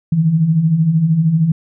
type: beating tone pair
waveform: sine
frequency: 150.4 / 163.4 Hz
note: D3 / E3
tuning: +42 / -15 cents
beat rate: 13 Hz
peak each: -19 / -11 dBFS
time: 0.12-1.52 s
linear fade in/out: 5 ms
effects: none